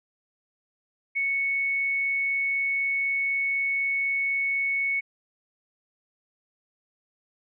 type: tone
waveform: sine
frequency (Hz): 2214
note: C#7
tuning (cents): -3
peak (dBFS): -23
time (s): 1.15-5.01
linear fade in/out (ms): 20
effects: none